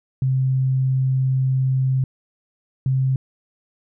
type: tone pair in turn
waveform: sine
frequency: 131.4 / 131.98 Hz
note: C3 / C3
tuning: +8 / +15 cents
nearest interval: unison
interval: 7 cents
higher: second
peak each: -16 dBFS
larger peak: neither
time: 0.22-2.04 / 2.86-3.16 s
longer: first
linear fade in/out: 2 ms
effects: none